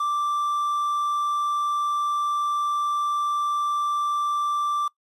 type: tone with quantisation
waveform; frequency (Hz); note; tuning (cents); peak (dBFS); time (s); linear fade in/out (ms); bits
triangle; 1174.7; D6; 0; -20; 0-4.88; 5; 8
effects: noise-tail reverb RT60 0.1 s tail -21 dB re dry + resampled to 32000 Hz